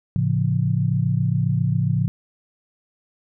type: chord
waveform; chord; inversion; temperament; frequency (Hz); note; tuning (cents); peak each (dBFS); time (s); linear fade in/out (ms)
sine; A augmented; none; just; 110 / 137.5 / 171.88; A2 / C#3 / E#3; 0 / -14 / -27; -22 / -21 / -23; 0.16-2.08; 0
effects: none